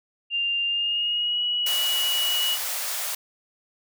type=tone with pitch glide; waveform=sine; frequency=2794 to 2923 Hz; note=F7 to F#7; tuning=0 to -22 cents; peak=-22 dBFS; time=0.3-2.58 s; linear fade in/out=50 ms; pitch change=+78 cents; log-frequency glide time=0.66-1.42 s
type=high-pass noise; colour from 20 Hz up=white; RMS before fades=-29 dBFS; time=1.66-3.15 s; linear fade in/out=5 ms; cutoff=520 Hz; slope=48 dB/octave
effects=none